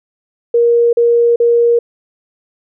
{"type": "tone bursts", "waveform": "sine", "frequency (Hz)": 471.4, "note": "A#4", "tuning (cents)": 19, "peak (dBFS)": -7, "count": 3, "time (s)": [0.54, 1.79], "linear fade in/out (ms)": 5, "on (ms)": 390, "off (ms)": 40, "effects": []}